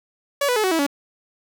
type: tone with pitch steps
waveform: sawtooth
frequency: 567 / 493.6 / 429.7 / 374.1 / 325.7 / 283.5 Hz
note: C#5 / B4 / A4 / F#4 / E4 / C#4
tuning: +39 / -1 / -41 / +19 / -21 / +39 cents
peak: -14 dBFS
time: 0.41-0.866 s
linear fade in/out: 5 ms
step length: 76 ms
effects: 7-bit